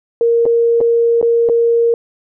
sine tone with dropouts, 466.2 Hz, A#4, in tune, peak -9 dBFS, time 0.21-1.94 s, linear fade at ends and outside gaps 1 ms, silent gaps 0.455-0.462 / 0.805-0.811 / 1.214-1.227 / 1.489-1.496 s, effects none

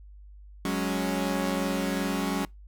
sawtooth chord, F# suspended second, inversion none, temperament equal, 185 / 207.7 / 277.2 Hz, F#3 / G#3 / C#4, 0 / 0 / 0 cents, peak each -26 / -28 / -26 dBFS, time 0.65-2.45 s, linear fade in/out 2 ms, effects noise-tail reverb RT60 0.2 s tail -25 dB re dry + added 50 Hz sine -45 dBFS peak until 2.67 s

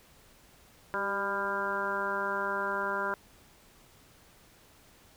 harmonic tone with a mistuned harmonic, 199.4 Hz, G3, 30 cents sharp, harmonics 1 / 2 / 3 / 4 / 5 / 6 / 7 / 8, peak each -44 / -38 / -38 / -44 / -34 / -42 / -34 / -38 dBFS, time 0.94-3.14 s, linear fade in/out 0 ms, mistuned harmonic 2, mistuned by -29 cents, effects pink hiss -59 dBFS RMS until 5.16 s

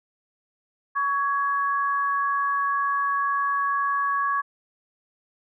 sine tone pair together, 1124.5 / 1665 Hz, C#6 / G#6, +24 / +4 cents, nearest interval perfect fifth, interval 680 cents, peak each -22 / -28 dBFS, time 0.95-4.42 s, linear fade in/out 20 ms, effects none

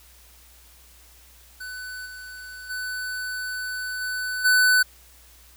square tone with level steps, 1500 Hz, F#6, 23 cents sharp, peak -34 / -38 / -29 / -27 / -16 dBFS, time 1.6-4.83 s, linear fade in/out 10 ms, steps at 2.05 / 2.69 / 4 / 4.44 s, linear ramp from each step 20 ms, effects added 60 Hz sine -53 dBFS peak until 5.56 s + white hiss -53 dBFS RMS until 5.56 s

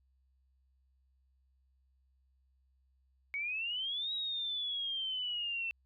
sine exponential two-way sweep, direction up then down, 2217 to 3850 to 2669 Hz, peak -34 dBFS, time 3.34-5.71 s, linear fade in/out 0 ms, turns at 4.13 s, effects added 65 Hz sine -69 dBFS peak until 5.85 s

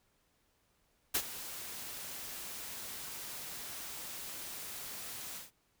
white noise with ADSR envelope, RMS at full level -29 dBFS, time 1.14-5.51 s, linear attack 13 ms, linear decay 63 ms, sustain -15 dB, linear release 150 ms, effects pink hiss -74 dBFS RMS until 5.8 s

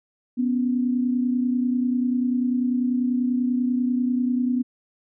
sine tone pair together, 247 / 277.2 Hz, B3 / C#4, 0 / 0 cents, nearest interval major second, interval 200 cents, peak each -20 / -28 dBFS, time 0.37-4.63 s, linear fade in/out 20 ms, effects none

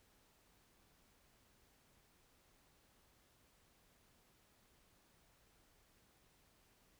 silence, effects pink hiss -72 dBFS RMS until 6.99 s

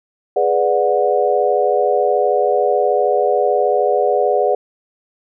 sine chord, G# half-diminished seventh, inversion none, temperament equal with one note detuned, 415.3 / 493.9 / 587.3 / 729.8 Hz, G#4 / B4 / D5 / F#5, 0 / 0 / 0 / -24 cents, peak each -18 dBFS, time 0.36-4.55 s, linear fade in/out 5 ms, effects none

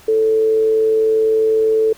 sine tone with amplitude modulation, 440 Hz, A4, in tune, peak -10 dBFS, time 0.08-1.93 s, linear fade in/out 5 ms, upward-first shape sine, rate 112 Hz, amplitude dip 30%, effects pink hiss -45 dBFS RMS until 1.97 s

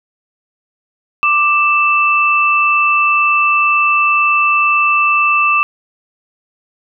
sine tone pair together, 1180 / 2649 Hz, D6 / E7, +8 / +8 cents, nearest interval octave + major second, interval 1400 cents, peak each -12 dBFS, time 1.23-5.63 s, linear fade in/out 0 ms, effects none

